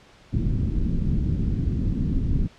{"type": "low-pass noise", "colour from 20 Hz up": "pink", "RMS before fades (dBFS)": -23, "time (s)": [0.32, 2.48], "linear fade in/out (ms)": 20, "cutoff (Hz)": 260, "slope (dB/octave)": 24, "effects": ["pink hiss -52 dBFS RMS until 2.58 s", "low-pass 5000 Hz 12 dB/octave"]}